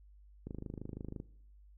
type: click train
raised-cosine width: 3 ms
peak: -29 dBFS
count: 20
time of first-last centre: 0.47-1.201 s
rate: 26 Hz
effects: noise-tail reverb RT60 0.7 s tail -20 dB re dry + added 50 Hz sine -56 dBFS peak until 1.77 s